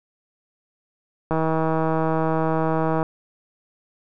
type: click train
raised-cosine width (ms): 1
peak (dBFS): -9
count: 276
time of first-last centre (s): 1.31-3.029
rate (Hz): 160
effects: none